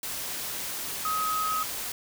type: tone in noise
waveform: sine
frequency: 1266 Hz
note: D#6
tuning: 30 cents sharp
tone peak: -26 dBFS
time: 1.05-1.63 s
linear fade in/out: 2 ms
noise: white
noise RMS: -34 dBFS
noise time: 0.03-1.92 s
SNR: +5 dB
effects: none